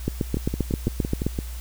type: two click trains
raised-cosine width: 3 ms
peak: -13 / -9 dBFS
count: 7 / 10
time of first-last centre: 0.37-1.389 / 0.08-1.266 s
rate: 5.89 / 7.59 Hz
effects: added 60 Hz sine -31 dBFS peak until 1.6 s + white hiss -44 dBFS RMS until 1.6 s